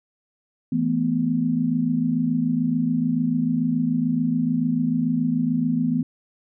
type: chord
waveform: sine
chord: E suspended fourth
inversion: none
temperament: equal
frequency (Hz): 164.81 / 220 / 246.9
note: E3 / A3 / B3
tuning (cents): 0 / 0 / 0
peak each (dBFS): -25 / -26 / -21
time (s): 0.72-6.03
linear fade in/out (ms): 5
effects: none